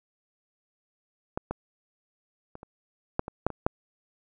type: clicks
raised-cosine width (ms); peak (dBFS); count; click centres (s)
1; -15 / -16 / -27 / -29 / -10 / -21 / -9 / -22 / -8; 9; 1.375 / 1.51 / 2.554 / 2.631 / 3.194 / 3.281 / 3.466 / 3.503 / 3.665
effects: none